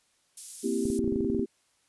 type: high-pass noise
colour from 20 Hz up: white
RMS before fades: -39 dBFS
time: 0.37-0.99 s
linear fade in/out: 5 ms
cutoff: 7900 Hz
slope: 12 dB/octave
type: chord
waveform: sine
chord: C dominant seventh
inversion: third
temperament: equal with one note detuned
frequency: 233.1 / 263.1 / 329.6 / 392 Hz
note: Bb3 / C4 / E4 / G4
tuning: 0 / +10 / 0 / 0 cents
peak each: -31 / -32 / -33 / -30 dBFS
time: 0.63-1.46 s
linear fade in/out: 20 ms
type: clicks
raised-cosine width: 3 ms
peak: -21 dBFS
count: 12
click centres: 0.854 / 0.902 / 0.992 / 1.043 / 1.077 / 1.123 / 1.16 / 1.207 / 1.247 / 1.3 / 1.347 / 1.394 s
effects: white hiss -69 dBFS RMS until 1.88 s + resampled to 24000 Hz